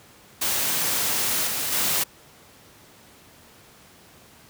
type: noise with level steps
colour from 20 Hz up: white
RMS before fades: -24 / -27 / -23 dBFS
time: 0.41-2.04 s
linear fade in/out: 10 ms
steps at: 1.47 / 1.72 s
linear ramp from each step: 5 ms
effects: pink hiss -51 dBFS RMS until 4.49 s + high-pass 80 Hz 12 dB/octave